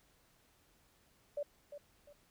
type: tone with echo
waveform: sine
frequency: 580 Hz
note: D5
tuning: 22 cents flat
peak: -35 dBFS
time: 1.37-1.43 s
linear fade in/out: 5 ms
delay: 350 ms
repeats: 2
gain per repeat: -10 dB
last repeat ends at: 2.13 s
effects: pink hiss -70 dBFS RMS until 2.3 s